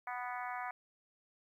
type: harmonic tone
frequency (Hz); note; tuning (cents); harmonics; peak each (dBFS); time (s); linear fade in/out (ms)
246.9; B3; 0; 3 / 4 / 5 / 6 / 7 / 8 / 9; -42 / -44 / -46 / -48 / -49 / -50 / -51; 0.07-0.71; 2
effects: 12-bit